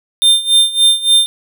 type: tone with tremolo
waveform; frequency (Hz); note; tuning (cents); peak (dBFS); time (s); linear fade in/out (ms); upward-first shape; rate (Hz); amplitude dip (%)
square; 3600; A7; +39; -6; 0.22-1.26; 0; sine; 3.5; 85
effects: none